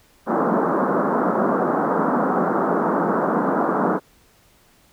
pink band-pass noise, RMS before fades -20 dBFS, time 0.26-4 s, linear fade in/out 50 ms, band 180 to 1400 Hz, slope 48 dB/octave, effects pink hiss -56 dBFS RMS until 4.92 s

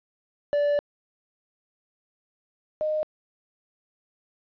triangle / sine tone pair in turn, 581 / 615.5 Hz, D5 / D#5, -19 / -19 cents, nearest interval minor second, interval 100 cents, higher second, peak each -18 / -23 dBFS, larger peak first, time 0.53-0.79 / 2.81-3.03 s, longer first, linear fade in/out 0 ms, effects resampled to 11025 Hz + 10-bit

